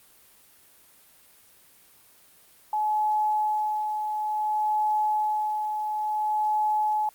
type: tone with tremolo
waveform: sine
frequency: 852 Hz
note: G#5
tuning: 44 cents sharp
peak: -21 dBFS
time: 2.73-7.09 s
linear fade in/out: 2 ms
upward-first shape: sine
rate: 0.57 Hz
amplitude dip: 45%
effects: white hiss -56 dBFS RMS until 7.14 s + Opus 32 kbps